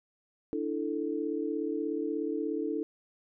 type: chord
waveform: sine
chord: D suspended second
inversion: none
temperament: just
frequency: 293.7 / 330.4 / 440.5 Hz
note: D4 / E4 / A4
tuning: 0 / +4 / +2 cents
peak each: -34 dBFS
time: 0.53-2.83 s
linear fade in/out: 0 ms
effects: none